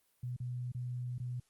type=tone with dropouts; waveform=sine; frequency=123.7 Hz; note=B2; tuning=3 cents sharp; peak=-36 dBFS; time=0.23-1.4 s; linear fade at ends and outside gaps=5 ms; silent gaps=0.365-0.401 / 0.719-0.747 / 1.182-1.199 s; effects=white hiss -74 dBFS RMS until 1.49 s + Opus 32 kbps